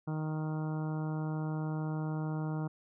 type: harmonic tone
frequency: 155.56 Hz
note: D#3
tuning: in tune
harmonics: 1 / 2 / 3 / 4 / 5 / 6 / 7 / 8 / 9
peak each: -33 / -40 / -47 / -49 / -48 / -50 / -53 / -54 / -53 dBFS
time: 0.07-2.68 s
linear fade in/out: 10 ms
effects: none